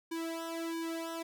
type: tone with flanger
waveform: sawtooth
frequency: 330 Hz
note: E4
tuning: 2 cents sharp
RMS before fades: -38 dBFS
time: 0.11-1.23 s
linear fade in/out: 10 ms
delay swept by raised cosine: 1.5 to 2.6 ms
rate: 1.5 Hz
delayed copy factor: -0.95
effects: none